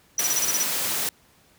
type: tone bursts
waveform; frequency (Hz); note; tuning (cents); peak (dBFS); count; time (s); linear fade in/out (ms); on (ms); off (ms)
sine; 5880; F#8; -12; -21; 8; 0.18-0.63; 2; 30; 30
type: high-pass noise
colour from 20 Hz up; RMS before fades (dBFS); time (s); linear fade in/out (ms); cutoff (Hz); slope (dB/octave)
white; -26; 0.19-1.09; 2; 110; 24
effects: pink hiss -58 dBFS RMS until 1.58 s + high-pass 60 Hz 12 dB/octave